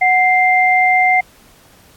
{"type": "tone pair together", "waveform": "sine", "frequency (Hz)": [740, 2093], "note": ["F#5", "C7"], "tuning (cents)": [0, 0], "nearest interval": "octave + tritone", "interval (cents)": 1800, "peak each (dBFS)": -12, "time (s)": [0.01, 1.21], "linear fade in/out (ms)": 10, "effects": ["pink hiss -48 dBFS RMS until 1.96 s", "AAC 64 kbps"]}